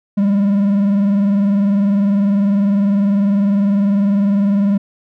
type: tone with vibrato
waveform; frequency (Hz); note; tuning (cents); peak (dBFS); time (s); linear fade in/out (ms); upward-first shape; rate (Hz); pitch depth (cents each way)
triangle; 200.6; G3; +40; -9; 0.17-4.78; 10; triangle; 20; 77
effects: none